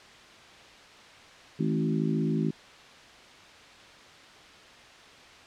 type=harmonic tone with a mistuned harmonic; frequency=53.6 Hz; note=A1; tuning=45 cents flat; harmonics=3 / 4 / 5 / 6 / 7; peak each=-28 / -30 / -32 / -34 / -35 dBFS; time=1.59-2.51 s; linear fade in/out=10 ms; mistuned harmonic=4; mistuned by=+18 cents; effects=white hiss -50 dBFS RMS until 5.46 s + low-pass 4000 Hz 12 dB/octave